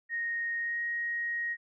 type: tone with pitch glide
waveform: sine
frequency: 1863 to 1880.3 Hz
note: A#6 to A#6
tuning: -2 to +14 cents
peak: -30 dBFS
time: 0.09-1.57 s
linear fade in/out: 50 ms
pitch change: +16 cents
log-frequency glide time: 0.59-0.81 s
effects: none